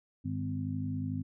harmonic tone with a mistuned harmonic, 51.2 Hz, G#1, 24 cents flat, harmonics 2 / 3 / 4 / 5, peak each -36 / -38 / -43 / -36 dBFS, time 0.24-1.23 s, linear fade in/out 20 ms, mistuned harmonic 2, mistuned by -38 cents, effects none

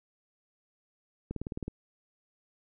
click train, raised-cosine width 3 ms, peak -22 dBFS, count 8, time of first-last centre 1.31-1.68 s, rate 18.9 Hz, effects none

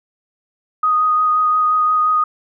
sine tone with vibrato, 1244.5 Hz, D#6, in tune, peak -12 dBFS, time 0.83-2.24 s, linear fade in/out 5 ms, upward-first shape sine, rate 5.7 Hz, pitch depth 12 cents each way, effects none

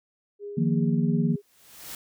sine tone with tremolo, 408.5 Hz, G#4, 29 cents flat, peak -33 dBFS, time 0.39-1.42 s, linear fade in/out 50 ms, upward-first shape triangle, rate 2.9 Hz, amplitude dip 40%
sine chord, Eb suspended second, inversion none, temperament equal, 155.56 / 174.61 / 233.1 Hz, Eb3 / F3 / Bb3, 0 / 0 / 0 cents, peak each -25 dBFS, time 0.57-1.36 s, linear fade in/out 10 ms
white noise with exponential growth, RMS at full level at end -36 dBFS, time 1.3-1.95 s, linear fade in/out 2 ms, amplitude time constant 140 ms
effects none

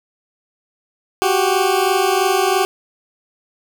20% pulse tone pair together, 369 / 392 Hz, F#4 / G4, -5 / 0 cents, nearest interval minor second, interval 105 cents, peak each -12 dBFS, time 1.22-2.65 s, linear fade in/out 0 ms, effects none

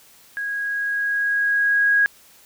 sine tone with level ramp, 1647 Hz, G#6, 15 cents flat, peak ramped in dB -24 to -13 dBFS, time 0.37-2.06 s, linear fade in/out 0 ms, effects white hiss -51 dBFS RMS until 2.45 s

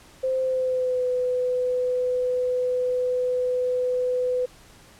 sine tone with pitch glide, 521 to 500.9 Hz, C5 to B4, -7 to +24 cents, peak -21 dBFS, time 0.23-4.46 s, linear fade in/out 10 ms, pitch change -69 cents, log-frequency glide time 0.41-1.06 s, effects pink hiss -51 dBFS RMS until 4.99 s + low-pass 11000 Hz 12 dB/octave

